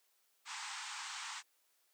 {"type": "band-pass noise", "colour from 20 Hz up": "pink", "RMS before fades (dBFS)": -45, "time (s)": [0.45, 1.43], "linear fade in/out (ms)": 50, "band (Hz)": [810, 8600], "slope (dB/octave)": 96, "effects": ["white hiss -75 dBFS RMS until 1.93 s", "high-pass 400 Hz 12 dB/octave"]}